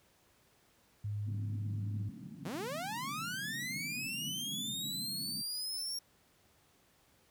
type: tone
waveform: sine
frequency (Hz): 103.83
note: G#2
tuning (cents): 0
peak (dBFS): -34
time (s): 1.04-2.09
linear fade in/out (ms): 5
type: band-pass noise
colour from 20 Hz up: pink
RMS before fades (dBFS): -47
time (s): 1.26-5.42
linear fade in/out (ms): 10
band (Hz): 130 to 280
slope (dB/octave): 48
type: linear sweep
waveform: sawtooth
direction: up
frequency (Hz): 144.2 to 5588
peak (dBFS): -34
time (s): 2.45-5.99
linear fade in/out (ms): 5
effects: pink hiss -68 dBFS RMS until 7.3 s + high-pass 60 Hz 12 dB/octave